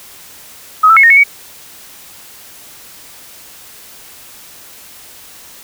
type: tone with pitch steps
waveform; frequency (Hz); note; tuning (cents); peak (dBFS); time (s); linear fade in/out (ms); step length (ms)
sine; 1267 / 1324 / 2185 / 1849 / 2203 / 2251; D#6 / E6 / C#7 / A#6 / C#7 / C#7; +31 / +7 / -26 / -15 / -11 / +26; -3; 0.83-1.238; 10; 68
effects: white hiss -37 dBFS RMS until 5.63 s